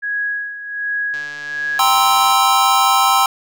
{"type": "tone with tremolo", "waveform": "sine", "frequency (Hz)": 1661.2, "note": "G#6", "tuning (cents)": 0, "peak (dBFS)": -17, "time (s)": [0.02, 1.8], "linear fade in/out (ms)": 20, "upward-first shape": "sine", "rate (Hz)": 1.3, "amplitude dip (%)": 70}
{"type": "click train", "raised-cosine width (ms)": 0.2, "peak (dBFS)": -19, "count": 174, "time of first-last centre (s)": [1.14, 2.325], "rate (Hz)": 146}
{"type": "chord", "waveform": "square", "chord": "C dominant seventh", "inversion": "second", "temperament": "just", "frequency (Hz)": [784.9, 941.9, 1046.5, 1308.1], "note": ["G5", "Bb5", "C6", "E6"], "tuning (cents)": [2, 18, 0, -14], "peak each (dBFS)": [-17, -21, -17, -17], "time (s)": [1.79, 3.26], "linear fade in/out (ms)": 2}
{"effects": []}